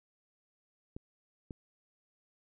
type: clicks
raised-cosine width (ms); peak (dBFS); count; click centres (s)
3; -29; 2; 0.965 / 1.508
effects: none